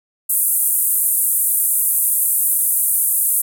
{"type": "band-pass noise", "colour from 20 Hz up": "pink", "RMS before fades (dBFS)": -17, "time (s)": [0.29, 3.42], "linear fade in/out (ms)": 10, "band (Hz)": [9000, 15000], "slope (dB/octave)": 48, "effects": []}